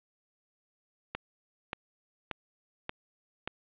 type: click train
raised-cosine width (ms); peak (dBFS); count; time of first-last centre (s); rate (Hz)
0.3; -17; 5; 1.15-3.476; 1.72
effects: resampled to 8000 Hz + 9-bit